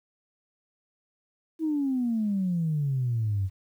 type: exponential sweep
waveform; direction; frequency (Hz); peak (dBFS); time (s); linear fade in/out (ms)
sine; down; 326.7 to 92.5; -23; 1.59-3.5; 50
effects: tanh soft clip ceiling -19 dBFS + 10-bit